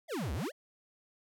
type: exponential two-way sweep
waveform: square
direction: down then up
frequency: 740 to 61.74 to 686 Hz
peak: -34 dBFS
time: 0.08-0.52 s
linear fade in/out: 50 ms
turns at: 0.33 s
effects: none